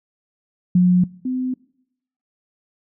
sine tone pair in turn, 180 / 255.5 Hz, F#3 / C4, -47 / -41 cents, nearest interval tritone, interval 606 cents, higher second, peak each -10 / -20 dBFS, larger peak first, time 0.75-1.04 / 1.25-1.54 s, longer neither, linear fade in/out 5 ms, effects noise-tail reverb RT60 0.8 s tail -23 dB re dry

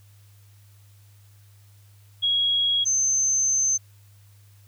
sine tone pair in turn, 3310 / 6231 Hz, G#7 / G8, -6 / -11 cents, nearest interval major seventh, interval 1095 cents, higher second, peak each -19 dBFS, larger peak neither, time 2.22-2.85 / 2.85-3.78 s, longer second, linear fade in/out 20 ms, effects added 101 Hz sine -50 dBFS peak until 4.67 s + white hiss -61 dBFS RMS until 4.67 s

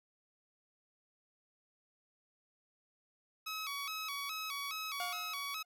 15% pulse tone with vibrato, 1202 Hz, D6, 40 cents sharp, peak -32 dBFS, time 3.46-5.63 s, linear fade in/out 10 ms, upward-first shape square, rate 2.4 Hz, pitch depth 110 cents each way
sawtooth tone with exponential decay, 712 Hz, F5, 33 cents sharp, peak -33 dBFS, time 5-5.65 s, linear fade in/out 1 ms, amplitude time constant 140 ms
effects none

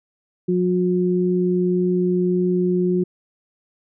sine tone pair together, 180.35 / 360.7 Hz, F#3 / F#4, -44 / -44 cents, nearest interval octave, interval 1200 cents, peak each -19 dBFS, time 0.48-3.04 s, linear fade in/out 10 ms, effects none

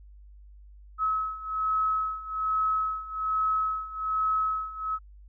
sine beating tone pair, 1286 / 1287.2 Hz, E6 / E6, -43 / -42 cents, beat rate 1.2 Hz, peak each -30 / -27 dBFS, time 0.98-4.99 s, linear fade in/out 50 ms, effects added 50 Hz sine -47 dBFS peak until 5.28 s

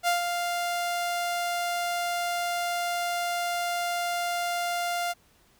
sawtooth tone with ADSR envelope, 698.5 Hz, F5, in tune, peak -17 dBFS, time 0.03-5.14 s, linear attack 47 ms, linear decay 130 ms, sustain -6 dB, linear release 30 ms, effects pink hiss -62 dBFS RMS until 5.59 s

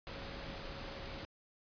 sine tone in noise, 550 Hz, C#5, 14 cents flat, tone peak -53 dBFS, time 0.07-1.25 s, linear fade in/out 0 ms, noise pink, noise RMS -45 dBFS, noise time 0.07-1.25 s, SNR -11 dB, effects resampled to 11025 Hz

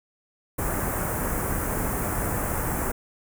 pink band-stop noise, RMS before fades -27 dBFS, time 0.58-2.92 s, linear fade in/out 10 ms, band 1800 to 8300 Hz, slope 24 dB/octave, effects none

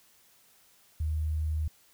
sine tone with sample-and-hold, 77.5 Hz, D#2, 6 cents flat, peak -27 dBFS, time 1-1.68 s, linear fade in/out 5 ms, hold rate 11025 Hz, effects white hiss -62 dBFS RMS until 1.93 s

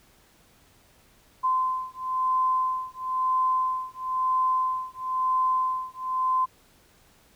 sine beating tone pair, 1031 / 1032 Hz, C6 / C6, -26 / -24 cents, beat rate 1 Hz, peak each -26 dBFS, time 1.43-6.46 s, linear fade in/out 20 ms, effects pink hiss -59 dBFS RMS until 7.35 s

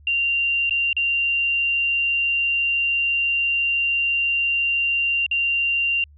sine tone with dropouts, 2773 Hz, F7, 13 cents flat, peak -18 dBFS, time 0.07-6.04 s, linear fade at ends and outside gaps 2 ms, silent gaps 0.696-0.708 / 0.93-0.966 / 5.264-5.312 s, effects added 73 Hz sine -46 dBFS peak until 6.17 s

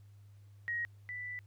sine tone pair in turn, 1888 / 1979.6 Hz, A#6 / B6, +22 / +4 cents, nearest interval minor second, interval 82 cents, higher second, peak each -33 / -39 dBFS, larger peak first, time 0.68-0.85 / 1.09-1.39 s, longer second, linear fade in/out 0 ms, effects added 101 Hz sine -54 dBFS peak until 1.46 s + pink hiss -74 dBFS RMS until 1.46 s

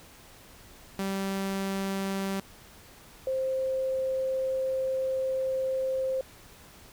sawtooth / sine tone pair in turn, 194.5 / 525.7 Hz, G3 / C5, -13 / +8 cents, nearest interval octave + perfect fourth, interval 1721 cents, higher second, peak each -25 / -26 dBFS, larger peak first, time 0.99-2.4 / 3.27-6.21 s, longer second, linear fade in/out 2 ms, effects pink hiss -52 dBFS RMS until 6.92 s

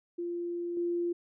sine tone with level steps, 346.2 Hz, F4, 15 cents flat, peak -32 / -28 dBFS, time 0.18-1.13 s, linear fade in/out 10 ms, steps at 0.77 s, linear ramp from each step 2 ms, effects none

